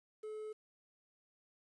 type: tone with quantisation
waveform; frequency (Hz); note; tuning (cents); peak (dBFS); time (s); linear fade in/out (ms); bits
triangle; 430.3; A4; -39; -40; 0.23-0.53; 10; 11
effects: resampled to 24000 Hz

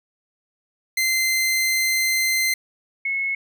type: tone pair in turn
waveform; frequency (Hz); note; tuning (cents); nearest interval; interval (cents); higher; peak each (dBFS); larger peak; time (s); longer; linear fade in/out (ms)
sawtooth / sine; 2075 / 2186; C7 / C#7; -15 / -25; minor second; 90; second; -15 / -21; first; 0.97-2.54 / 3.05-3.35; first; 5
effects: none

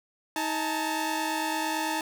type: tone cluster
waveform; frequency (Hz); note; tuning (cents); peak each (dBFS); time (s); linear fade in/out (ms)
sawtooth; 316.4 / 859 / 908; D#4 / A5 / A#5; +29 / -42 / -46; -28; 0.36-2.01; 2
effects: none

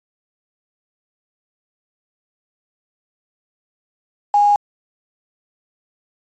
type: tone with quantisation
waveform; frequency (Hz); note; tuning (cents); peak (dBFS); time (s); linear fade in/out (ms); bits
sine; 822; G#5; -18; -10; 4.34-4.56; 2; 5
effects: resampled to 16000 Hz

